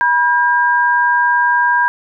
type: tone pair together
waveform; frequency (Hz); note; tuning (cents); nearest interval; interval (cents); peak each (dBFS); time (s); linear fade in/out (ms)
sine; 970.4 / 1608; B5 / G6; -31 / +44; major sixth; 875; -13; 0.01-1.88; 0
effects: none